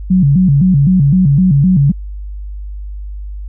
sine tone with vibrato, 161.4 Hz, E3, 36 cents flat, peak -6 dBFS, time 0.1-1.92 s, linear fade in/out 10 ms, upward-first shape square, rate 3.9 Hz, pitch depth 240 cents each way, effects added 50 Hz sine -22 dBFS peak until 3.48 s

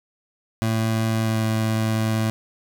25% pulse tone with pitch glide, 111.8 to 110.52 Hz, A2 to A2, +28 to +8 cents, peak -16 dBFS, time 0.62-2.3 s, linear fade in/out 0 ms, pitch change -20 cents, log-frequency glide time 1.17-1.44 s, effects none

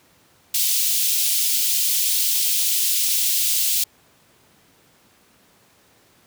white high-pass noise, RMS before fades -20 dBFS, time 0.54-3.84 s, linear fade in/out 5 ms, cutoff 2900 Hz, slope 24 dB/octave, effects pink hiss -56 dBFS RMS until 6.26 s + high-pass 100 Hz 12 dB/octave

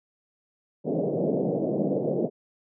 white band-pass noise, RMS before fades -26 dBFS, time 0.84-2.3 s, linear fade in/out 50 ms, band 140 to 600 Hz, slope 48 dB/octave, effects none

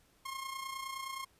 sawtooth tone with amplitude modulation, 1071 Hz, C6, 40 cents sharp, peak -33 dBFS, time 0.25-1.25 s, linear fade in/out 10 ms, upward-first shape sine, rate 29.6 Hz, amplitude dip 60%, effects pink hiss -68 dBFS RMS until 1.39 s + resampled to 32000 Hz

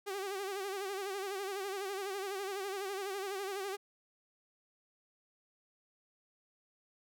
sawtooth tone with vibrato, 392 Hz, G4, in tune, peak -33 dBFS, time 0.06-3.77 s, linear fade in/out 20 ms, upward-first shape sine, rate 12 Hz, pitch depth 78 cents each way, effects none

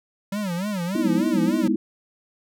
square tone with vibrato, 190 Hz, F#3, 46 cents sharp, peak -25 dBFS, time 0.32-1.68 s, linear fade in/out 5 ms, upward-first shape sine, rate 3.4 Hz, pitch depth 190 cents each way
sine chord, E major seventh, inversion first, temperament equal, 207.7 / 246.9 / 311.1 / 329.6 Hz, G#3 / B3 / D#4 / E4, 0 / 0 / 0 / 0 cents, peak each -24 dBFS, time 0.95-1.76 s, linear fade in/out 5 ms
effects none

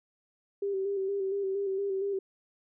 sine tone with vibrato, 392 Hz, G4, in tune, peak -28 dBFS, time 0.62-2.19 s, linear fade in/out 5 ms, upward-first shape square, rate 4.3 Hz, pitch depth 34 cents each way, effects none

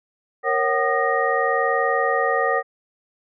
sine tone cluster, 467.2 / 548 / 753 / 1223 / 1871 Hz, A#4 / C#5 / F#5 / D#6 / A#6, +4 / -20 / +30 / -30 / +6 cents, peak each -24 dBFS, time 0.43-2.63 s, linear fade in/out 50 ms, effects none

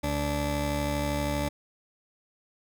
20% pulse tone pair together, 72.6 / 290.4 Hz, D2 / D4, -19 / -19 cents, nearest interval 2 octaves, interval 2400 cents, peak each -25 dBFS, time 0.03-1.49 s, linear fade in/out 10 ms, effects none

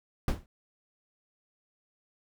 brown noise with exponential decay, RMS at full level -22 dBFS, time 0.28-0.46 s, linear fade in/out 2 ms, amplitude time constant 37 ms, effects none

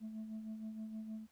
sine tone with tremolo, 218.7 Hz, A3, 10 cents flat, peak -38 dBFS, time 0-1.27 s, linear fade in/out 50 ms, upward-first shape sine, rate 6.4 Hz, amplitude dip 55%, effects tanh soft clip ceiling -40 dBFS + pink hiss -73 dBFS RMS until 1.31 s

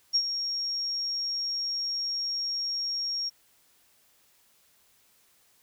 sine tone with ADSR envelope, 5570 Hz, F8, 5 cents flat, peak -19 dBFS, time 0.13-3.3 s, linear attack 26 ms, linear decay 63 ms, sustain -9 dB, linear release 20 ms, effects white hiss -64 dBFS RMS until 5.62 s

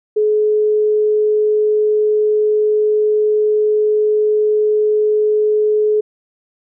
sine tone, 425.2 Hz, G#4, 41 cents sharp, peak -11 dBFS, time 0.16-6.01 s, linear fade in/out 10 ms, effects none

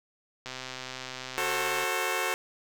click train, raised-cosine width 0.2 ms, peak -20 dBFS, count 179, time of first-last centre 0.46-1.84 s, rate 129 Hz
10% pulse chord, F# diminished, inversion none, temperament just, 370 / 444 / 532.8 Hz, F#4 / A4 / C5, 0 / +16 / +31 cents, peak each -24 dBFS, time 1.38-2.34 s, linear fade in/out 0 ms
effects none

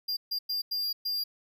square tone bursts at uneven times, 4799 Hz, D8, 37 cents sharp, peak -29 dBFS, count 5, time 0.08-0.17 / 0.31-0.39 / 0.49-0.62 / 0.71-0.93 / 1.05-1.24 s, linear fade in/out 10 ms, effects none

